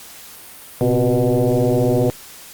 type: tone with frequency modulation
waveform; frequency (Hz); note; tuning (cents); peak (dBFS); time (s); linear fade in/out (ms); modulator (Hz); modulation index
sine; 116.54; A#2; 0; -13; 0.81-2.1; 0; 124; 4.1
effects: white hiss -39 dBFS RMS until 2.53 s + Opus 48 kbps